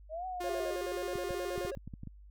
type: linear two-way sweep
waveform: sine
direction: up then down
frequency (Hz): 607 to 753 to 607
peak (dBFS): -36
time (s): 0.09-0.76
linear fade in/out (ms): 50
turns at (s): 0.26
type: tone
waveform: sawtooth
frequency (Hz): 355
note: F4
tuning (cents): +28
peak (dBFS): -33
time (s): 0.4-1.71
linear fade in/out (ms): 10
type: tone with vibrato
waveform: triangle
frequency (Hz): 466.2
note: A#4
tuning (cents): 0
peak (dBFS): -35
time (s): 0.44-1.75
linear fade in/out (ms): 0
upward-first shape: square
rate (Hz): 9.4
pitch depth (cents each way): 280
type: clicks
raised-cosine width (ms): 5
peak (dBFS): -30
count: 9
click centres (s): 1.156 / 1.307 / 1.579 / 1.65 / 1.773 / 1.876 / 1.938 / 2.034 / 2.073
effects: added 50 Hz sine -51 dBFS peak until 2.3 s